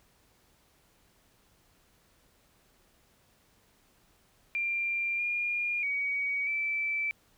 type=tone with pitch steps; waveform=sine; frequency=2380 / 2417 / 2257 / 2322 Hz; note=D7 / D7 / C#7 / D7; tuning=+22 / +49 / +31 / -20 cents; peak=-28 dBFS; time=4.55-7.11 s; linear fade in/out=0 ms; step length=640 ms; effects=pink hiss -66 dBFS RMS until 7.37 s